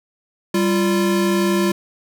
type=tone pair together; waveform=square; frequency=195.48 / 345.5 Hz; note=G3 / F4; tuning=-5 / -19 cents; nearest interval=minor seventh; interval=986 cents; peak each=-19 dBFS; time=0.54-1.72 s; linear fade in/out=5 ms; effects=none